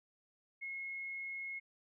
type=tone; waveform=sine; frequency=2167 Hz; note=C#7; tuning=40 cents flat; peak=-40 dBFS; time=0.61-1.6 s; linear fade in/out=20 ms; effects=none